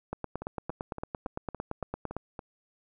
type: two click trains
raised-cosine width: 1 ms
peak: -19 / -24 dBFS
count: 19 / 8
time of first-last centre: 0.13-2.166 / 0.42-2.392 s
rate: 8.84 / 3.55 Hz
effects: none